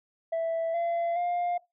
sine tone with pitch steps, 659.3 / 681.4 / 704.2 Hz, E5 / F5 / F5, 0 / -43 / +14 cents, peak -23 dBFS, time 0.32-1.58 s, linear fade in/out 10 ms, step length 420 ms, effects noise-tail reverb RT60 0.2 s tail -21 dB re dry + tanh soft clip ceiling -25 dBFS

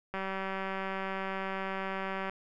click train, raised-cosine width 0.5 ms, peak -21 dBFS, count 415, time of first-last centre 0.14-2.296 s, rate 192 Hz, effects none

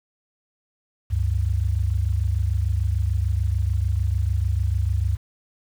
sine tone pair together, 70.15 / 96.9 Hz, C#2 / G2, +21 / -20 cents, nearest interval tritone, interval 559 cents, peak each -22 dBFS, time 1.1-5.17 s, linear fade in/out 20 ms, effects 8-bit

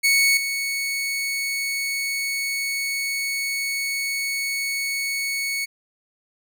sawtooth tone with level steps, 2217 Hz, C#7, in tune, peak -12 / -20 dBFS, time 0.03-5.66 s, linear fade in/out 20 ms, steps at 0.37 s, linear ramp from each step 2 ms, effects none

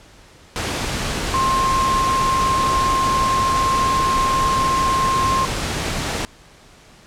sine tone in noise, 1060 Hz, C6, 22 cents sharp, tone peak -16 dBFS, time 1.34-5.45 s, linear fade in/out 0 ms, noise pink, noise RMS -23 dBFS, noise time 0.56-6.25 s, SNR +4 dB, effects pink hiss -47 dBFS RMS until 7.06 s + low-pass 8000 Hz 12 dB/octave

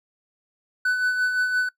triangle tone with tremolo, 1498 Hz, F#6, 21 cents sharp, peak -16 dBFS, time 0.85-1.69 s, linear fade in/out 5 ms, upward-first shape sine, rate 5.8 Hz, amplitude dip 45%, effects noise-tail reverb RT60 0.1 s tail -21 dB re dry

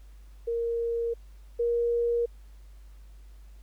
sine tone pair in turn, 466.2 / 472.2 Hz, A#4 / A#4, 0 / +22 cents, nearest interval unison, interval 22 cents, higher second, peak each -26 / -23 dBFS, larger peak second, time 0.47-1.14 / 1.59-2.26 s, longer neither, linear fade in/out 10 ms, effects added 50 Hz sine -46 dBFS peak until 3.62 s + pink hiss -65 dBFS RMS until 3.62 s

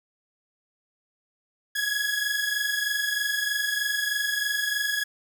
sawtooth tone pair together, 1661.2 / 1684.4 Hz, G#6 / G#6, 0 / +24 cents, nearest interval unison, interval 24 cents, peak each -24 dBFS, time 1.75-5.04 s, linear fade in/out 10 ms, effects none

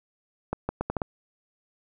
accelerating click train, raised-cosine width 1 ms, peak -13 dBFS, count 6, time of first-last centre 0.53-1.018 s, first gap 160 ms, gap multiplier 0.75, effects none

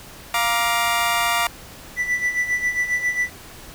20% pulse chord, Bb major, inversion second, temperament equal with one note detuned, 698.5 / 943.2 / 1174.7 Hz, F5 / Bb5 / D6, 0 / +20 / 0 cents, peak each -18 dBFS, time 0.34-1.47 s, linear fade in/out 2 ms
triangle tone with tremolo, 1975.5 Hz, B6, in tune, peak -15 dBFS, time 1.96-3.3 s, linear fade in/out 50 ms, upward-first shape sine, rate 7.4 Hz, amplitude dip 70%
effects pink hiss -41 dBFS RMS until 3.74 s

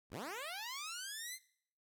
10% pulse linear sweep, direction up, 38.89 to 2111 Hz, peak -34 dBFS, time 0.1-1.39 s, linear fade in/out 50 ms, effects noise-tail reverb RT60 0.6 s tail -19 dB re dry

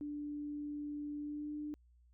sine tone with pitch glide, 293.6 to 298.2 Hz, D4 to D4, 0 to +27 cents, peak -39 dBFS, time 0.01-1.74 s, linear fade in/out 0 ms, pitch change +27 cents, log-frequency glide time 1.19-1.54 s, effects added 60 Hz sine -63 dBFS peak until 2.13 s

